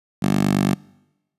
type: tone with high-pass filter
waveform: 10% pulse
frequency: 49 Hz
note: G1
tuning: in tune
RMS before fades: -19 dBFS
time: 0.22-0.75 s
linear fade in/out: 10 ms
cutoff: 180 Hz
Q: 2.1
effects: noise-tail reverb RT60 1.0 s tail -25 dB re dry + resampled to 32000 Hz